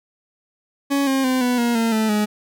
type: tone with pitch steps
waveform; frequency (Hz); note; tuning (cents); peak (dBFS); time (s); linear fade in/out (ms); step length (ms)
40% pulse; 279.2 / 268.1 / 257.5 / 247.3 / 237.5 / 228.1 / 219.1 / 210.4; C#4 / C4 / C4 / B3 / A#3 / A#3 / A3 / G#3; +13 / +42 / -28 / +3 / +33 / -37 / -7 / +23; -16; 0.9-2.26; 20; 170
effects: none